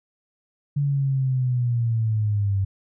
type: linear sweep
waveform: sine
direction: down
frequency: 144.4 to 95.9 Hz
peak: -19 dBFS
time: 0.76-2.65 s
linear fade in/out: 10 ms
effects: none